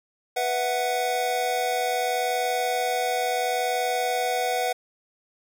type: chord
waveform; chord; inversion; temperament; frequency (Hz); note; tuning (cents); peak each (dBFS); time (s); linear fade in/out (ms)
square; B suspended fourth; none; equal; 493.9 / 659.3 / 740; B4 / E5 / F#5; 0 / 0 / 0; -29 / -32 / -26; 0.36-4.73; 10
effects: none